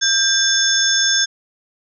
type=tone cluster; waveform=sine; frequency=1589 / 3495 / 5310 / 6450 Hz; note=G6 / A7 / E8 / G8; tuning=+23 / -12 / +12 / +48 cents; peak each=-19 dBFS; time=0.01-1.26 s; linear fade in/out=20 ms; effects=none